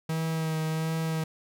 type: tone with vibrato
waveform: 45% pulse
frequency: 159.8 Hz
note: D#3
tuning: 47 cents sharp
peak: -27 dBFS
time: 0.09-1.24 s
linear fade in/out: 5 ms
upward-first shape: sine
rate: 1.4 Hz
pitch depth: 20 cents each way
effects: none